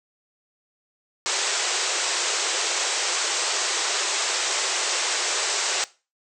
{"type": "band-pass noise", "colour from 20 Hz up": "white", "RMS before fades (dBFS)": -25, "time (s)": [1.26, 5.84], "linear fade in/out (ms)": 0, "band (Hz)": [340, 8200], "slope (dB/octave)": 96, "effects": ["noise-tail reverb RT60 0.3 s tail -19 dB re dry"]}